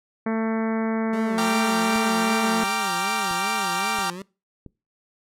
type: harmonic tone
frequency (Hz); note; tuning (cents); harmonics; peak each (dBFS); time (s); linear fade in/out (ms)
223; A3; +23; 1 / 2 / 3 / 4 / 5 / 6 / 7 / 8 / 9 / 10; -23 / -29 / -33 / -35 / -37 / -39 / -40 / -41 / -42 / -43; 0.26-2.64; 5
type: tone with vibrato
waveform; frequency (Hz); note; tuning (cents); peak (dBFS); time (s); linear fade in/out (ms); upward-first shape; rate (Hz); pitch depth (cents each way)
25% pulse; 196; G3; 0; -29; 1.13-4.22; 2; sine; 2.6; 200
type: chord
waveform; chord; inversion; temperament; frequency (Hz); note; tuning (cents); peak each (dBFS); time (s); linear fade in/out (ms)
sawtooth; G minor seventh; none; equal with one note detuned; 784 / 932.3 / 1174.7 / 1380.9; G5 / Bb5 / D6 / F6; 0 / 0 / 0 / -20; -24 / -26 / -24 / -26; 1.38-4.1; 0
type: click train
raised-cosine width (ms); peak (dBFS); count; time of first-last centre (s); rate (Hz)
3; -27; 5; 1.96-4.663; 1.48
effects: noise-tail reverb RT60 0.3 s tail -23 dB re dry + low-pass 12000 Hz 12 dB/octave